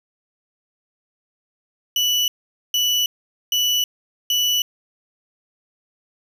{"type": "tone bursts", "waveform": "35% pulse", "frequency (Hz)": 2960, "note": "F#7", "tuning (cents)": 0, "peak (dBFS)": -15, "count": 4, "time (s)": [1.96, 4.62], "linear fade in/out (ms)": 2, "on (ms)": 320, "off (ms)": 460, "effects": []}